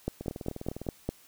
two click trains, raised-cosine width 2 ms, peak -16 / -24 dBFS, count 6 / 14, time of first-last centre 0.08-1.09 / 0.21-0.867 s, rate 4.95 / 19.8 Hz, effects white hiss -58 dBFS RMS until 1.27 s

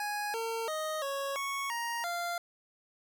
25% pulse tone with pitch steps, 830 / 454.9 / 623 / 553 / 1107 / 938 / 694 Hz, G#5 / A#4 / D#5 / C#5 / C#6 / A#5 / F5, -1 / -42 / +2 / -4 / -3 / +11 / -11 cents, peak -29 dBFS, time 0-2.38 s, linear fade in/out 2 ms, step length 340 ms, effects none

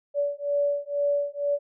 sine beating tone pair, 573 / 575.1 Hz, D5 / D5, -43 / -36 cents, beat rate 2.1 Hz, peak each -26 dBFS, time 0.14-1.59 s, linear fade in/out 50 ms, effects none

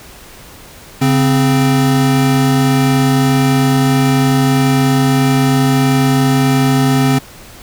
square tone pair together, 138.59 / 261.6 Hz, C#3 / C4, 0 / 0 cents, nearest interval major seventh, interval 1100 cents, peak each -13 dBFS, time 1.01-7.19 s, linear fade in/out 10 ms, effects pink hiss -37 dBFS RMS until 7.62 s

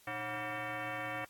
sine tone with frequency modulation, 544 Hz, C#5, 33 cents flat, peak -36 dBFS, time 0.07-1.25 s, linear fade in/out 5 ms, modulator 425 Hz, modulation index 4.4, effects white hiss -63 dBFS RMS until 1.29 s + AAC 64 kbps

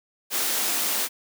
white high-pass noise, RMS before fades -25 dBFS, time 0.3-1.09 s, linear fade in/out 50 ms, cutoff 190 Hz, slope 96 dB/octave, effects none

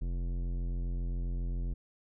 sine tone with tanh clipping, 43.73 Hz, F1, 3 cents sharp, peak -33 dBFS, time 0.01-1.74 s, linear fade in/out 10 ms, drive 15 dB, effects none

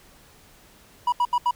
triangle tone bursts, 972 Hz, B5, 28 cents flat, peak -16 dBFS, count 4, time 1.07-1.51 s, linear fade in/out 5 ms, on 53 ms, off 76 ms, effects pink hiss -53 dBFS RMS until 1.55 s

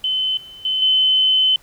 sine tone with level steps, 3049 Hz, G7, 49 cents flat, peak -17 / -36 / -17 / -12 dBFS, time 0.04-1.56 s, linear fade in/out 2 ms, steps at 0.37 / 0.65 / 0.82 s, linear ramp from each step 2 ms, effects pink hiss -51 dBFS RMS until 1.62 s

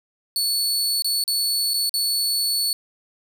sawtooth tone with dropouts, 4435 Hz, C#8, in tune, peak -17 dBFS, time 0.36-2.73 s, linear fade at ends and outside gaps 1 ms, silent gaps 1.022-1.045 / 1.239-1.278 / 1.736-1.741 / 1.894-1.94 s, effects none

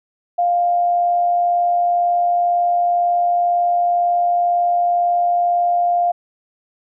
sine tone with amplitude modulation, 701 Hz, F5, 6 cents sharp, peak -12 dBFS, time 0.38-6.12 s, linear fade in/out 10 ms, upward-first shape sine, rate 102 Hz, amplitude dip 30%, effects none

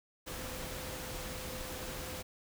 sine tone in noise, 512 Hz, C5, 38 cents flat, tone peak -48 dBFS, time 0.26-2.23 s, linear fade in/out 20 ms, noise pink, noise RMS -42 dBFS, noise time 0.26-2.23 s, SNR -9 dB, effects none

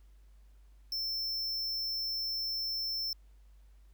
square tone, 5340 Hz, E8, 22 cents sharp, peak -33 dBFS, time 0.92-3.13 s, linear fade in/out 2 ms, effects added 50 Hz sine -55 dBFS peak until 3.93 s + pink hiss -74 dBFS RMS until 3.93 s

